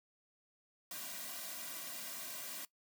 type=noise with comb filter; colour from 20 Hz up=white; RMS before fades=-45 dBFS; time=0.91-2.65 s; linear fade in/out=2 ms; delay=2.3 ms; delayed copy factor=-0.85; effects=noise-tail reverb RT60 0.1 s tail -19 dB re dry + high-pass 200 Hz 12 dB/octave